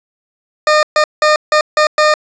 20% pulse tone bursts at uneven times, 609 Hz, D#5, 37 cents flat, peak -3 dBFS, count 6, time 0.67-0.83 / 0.96-1.04 / 1.22-1.36 / 1.52-1.61 / 1.77-1.87 / 1.98-2.14 s, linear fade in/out 2 ms, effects resampled to 16000 Hz + 7-bit

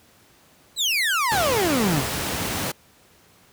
30% pulse exponential sweep, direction down, 4137 to 120.9 Hz, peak -17 dBFS, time 0.76-2.04 s, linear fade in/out 50 ms
pink noise, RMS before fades -26 dBFS, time 1.31-2.72 s, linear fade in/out 10 ms
effects pink hiss -55 dBFS RMS until 3.52 s + high-pass 80 Hz 12 dB/octave

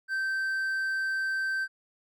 triangle tone with hard clipping, 1555 Hz, G6, 14 cents flat, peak -28 dBFS, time 0.08-1.68 s, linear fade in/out 50 ms, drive 6 dB, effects none

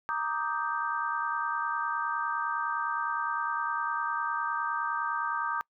sine chord, Eb major seventh, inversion second, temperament equal, 932.3 / 1174.7 / 1244.5 / 1568 Hz, Bb5 / D6 / Eb6 / G6, 0 / 0 / 0 / 0 cents, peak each -34 dBFS, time 0.09-5.61 s, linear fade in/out 0 ms, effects noise-tail reverb RT60 0.1 s tail -25 dB re dry

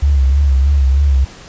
sine tone with vibrato, 68.9 Hz, C#2, 10 cents flat, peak -8 dBFS, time 0.02-1.25 s, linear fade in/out 10 ms, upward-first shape sine, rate 3.2 Hz, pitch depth 73 cents each way, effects pink hiss -37 dBFS RMS until 1.48 s + resampled to 16000 Hz

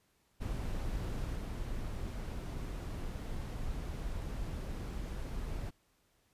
brown noise with level steps, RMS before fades -37 / -39 dBFS, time 0.4-5.71 s, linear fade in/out 20 ms, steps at 1.35 s, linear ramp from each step 10 ms, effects pink hiss -73 dBFS RMS until 6.33 s + resampled to 32000 Hz

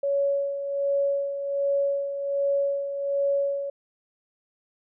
sine tone with tremolo, 560 Hz, C#5, 18 cents sharp, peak -20 dBFS, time 0.03-3.7 s, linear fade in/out 5 ms, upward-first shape sine, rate 1.3 Hz, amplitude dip 60%, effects none

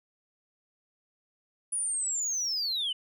sine linear sweep, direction down, 9850 to 2921 Hz, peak -26 dBFS, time 1.72-2.93 s, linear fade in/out 10 ms, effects tanh soft clip ceiling -26 dBFS

